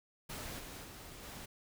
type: noise with level steps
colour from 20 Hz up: pink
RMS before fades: -44 / -48 / -51 / -48 dBFS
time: 0.29-1.46 s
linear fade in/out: 10 ms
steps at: 0.58 / 0.83 / 1.22 s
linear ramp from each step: 20 ms
effects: none